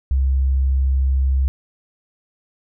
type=tone; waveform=sine; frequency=66.6 Hz; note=C2; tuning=31 cents sharp; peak=-14 dBFS; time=0.11-1.48 s; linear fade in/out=0 ms; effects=none